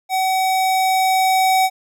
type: tone with level ramp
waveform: square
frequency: 756 Hz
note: F#5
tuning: 37 cents sharp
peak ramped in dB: -17 to -13 dBFS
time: 0.09-1.7 s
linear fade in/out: 50 ms
effects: none